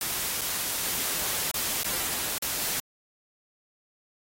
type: noise with dropouts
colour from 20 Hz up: white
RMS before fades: -29 dBFS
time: 0.01-2.8 s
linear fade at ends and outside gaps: 2 ms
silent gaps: 0.411-0.415 / 1.513-1.541 / 1.834-1.845 / 2.382-2.422 s
effects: AAC 48 kbps